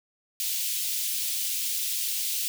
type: high-pass noise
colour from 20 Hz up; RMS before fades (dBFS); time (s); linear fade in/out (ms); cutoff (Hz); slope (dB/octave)
white; -29; 0.4-2.48; 0; 2700; 24
effects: none